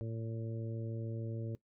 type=harmonic tone; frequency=113.1 Hz; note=A2; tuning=48 cents sharp; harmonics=1 / 2 / 3 / 4 / 5; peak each=-38 / -47 / -47 / -48 / -51 dBFS; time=0.01-1.55 s; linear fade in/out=0 ms; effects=noise-tail reverb RT60 0.1 s tail -19 dB re dry